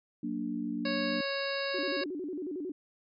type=chord; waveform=sine; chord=Gb augmented; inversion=none; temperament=equal; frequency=185 / 233.1 / 293.7 Hz; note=Gb3 / Bb3 / D4; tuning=0 / 0 / 0 cents; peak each=-40 / -35 / -35 dBFS; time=0.23-1.21 s; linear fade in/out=5 ms
type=harmonic tone; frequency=553 Hz; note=C#5; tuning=4 cents flat; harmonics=1 / 2 / 3 / 4 / 5 / 7 / 8 / 9; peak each=-34 / -42 / -38 / -43 / -41 / -41 / -42 / -43 dBFS; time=0.85-2.04 s; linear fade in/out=5 ms
type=tone with vibrato; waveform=sine; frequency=329.2 Hz; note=E4; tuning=2 cents flat; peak=-34 dBFS; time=1.74-2.72 s; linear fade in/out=5 ms; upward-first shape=square; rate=11 Hz; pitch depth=200 cents each way
effects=none